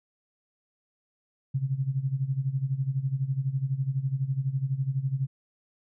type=tone with tremolo; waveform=sine; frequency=134.4 Hz; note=C3; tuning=47 cents sharp; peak=-22 dBFS; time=1.54-5.27 s; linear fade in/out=10 ms; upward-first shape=sine; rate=12 Hz; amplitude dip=80%; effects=none